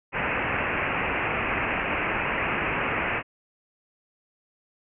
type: low-pass noise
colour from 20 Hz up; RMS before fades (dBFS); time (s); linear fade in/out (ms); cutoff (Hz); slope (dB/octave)
white; -27; 0.12-3.23; 50; 2700; 96
effects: none